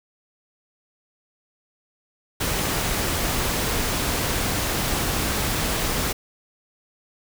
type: noise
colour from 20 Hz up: pink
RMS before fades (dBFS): -24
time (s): 2.4-6.13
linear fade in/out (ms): 10
effects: none